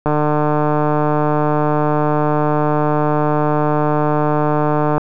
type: click train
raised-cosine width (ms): 1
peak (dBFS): -3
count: 739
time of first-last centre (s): 0.06-4.98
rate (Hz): 150
effects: none